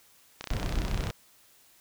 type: click train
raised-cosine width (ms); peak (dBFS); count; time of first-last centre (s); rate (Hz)
0.2; -18; 23; 0.41-1.102; 31.8
type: noise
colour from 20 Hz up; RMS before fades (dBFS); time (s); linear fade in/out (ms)
brown; -30; 0.51-1.11; 0
effects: white hiss -60 dBFS RMS until 1.8 s